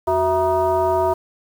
sine tone with frequency modulation, 659.3 Hz, E5, in tune, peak -15 dBFS, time 0.07-1.14 s, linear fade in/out 10 ms, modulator 287 Hz, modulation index 1.3, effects 7-bit

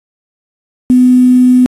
sine tone with quantisation, 251.1 Hz, B3, 29 cents sharp, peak -3 dBFS, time 0.9-1.66 s, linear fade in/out 0 ms, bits 5, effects AAC 32 kbps

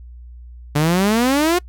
sawtooth exponential sweep, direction up, 143.3 to 366.3 Hz, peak -10 dBFS, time 0.75-1.59 s, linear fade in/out 10 ms, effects noise-tail reverb RT60 0.1 s tail -26 dB re dry + added 60 Hz sine -35 dBFS peak until 1.68 s

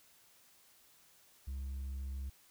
triangle tone with hard clipping, 67.1 Hz, C2, 44 cents sharp, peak -37 dBFS, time 1.47-2.3 s, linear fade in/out 10 ms, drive 1 dB, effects white hiss -65 dBFS RMS until 2.5 s

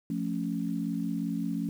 sine chord, F augmented, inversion none, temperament equal, 174.61 / 220 / 277.2 Hz, F3 / A3 / C#4, 0 / 0 / 0 cents, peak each -33 dBFS, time 0.1-1.69 s, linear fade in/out 2 ms, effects 9-bit

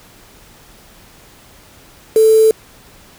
sine tone with quantisation, 440 Hz, A4, in tune, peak -6 dBFS, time 2.16-2.51 s, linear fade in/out 2 ms, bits 4, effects pink hiss -44 dBFS RMS until 3.18 s

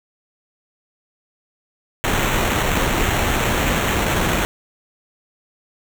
pink noise with sample-and-hold, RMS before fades -19 dBFS, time 2.04-4.45 s, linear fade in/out 0 ms, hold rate 4900 Hz, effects none

